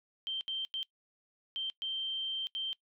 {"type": "tone bursts at uneven times", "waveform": "sine", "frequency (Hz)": 3136, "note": "G7", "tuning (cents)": 0, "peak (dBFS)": -33, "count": 6, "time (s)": [[0.27, 0.41], [0.48, 0.65], [0.74, 0.83], [1.56, 1.7], [1.82, 2.47], [2.55, 2.73]], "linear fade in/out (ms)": 0, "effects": ["noise-tail reverb RT60 0.1 s tail -21 dB re dry"]}